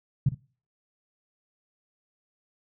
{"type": "tone with echo", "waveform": "sine", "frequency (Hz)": 135.2, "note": "C#3", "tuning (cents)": -43, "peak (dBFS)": -17, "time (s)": [0.26, 0.29], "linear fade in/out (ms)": 5, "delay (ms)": 57, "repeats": 1, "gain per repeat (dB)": -13, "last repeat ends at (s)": 0.347, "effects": ["noise-tail reverb RT60 0.4 s tail -22 dB re dry"]}